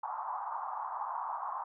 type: band-pass noise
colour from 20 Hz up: white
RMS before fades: -38 dBFS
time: 0.03-1.64 s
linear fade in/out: 5 ms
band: 800 to 1100 Hz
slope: 48 dB/octave
effects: none